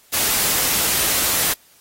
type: noise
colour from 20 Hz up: white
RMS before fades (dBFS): -19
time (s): 0.12-1.54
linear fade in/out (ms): 20
effects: white hiss -53 dBFS RMS until 1.8 s + AAC 48 kbps